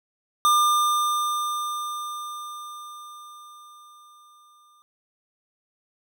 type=tone with exponential decay; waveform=square; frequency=1200 Hz; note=D6; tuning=37 cents sharp; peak=-16 dBFS; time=0.45-4.82 s; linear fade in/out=0 ms; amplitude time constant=950 ms; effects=none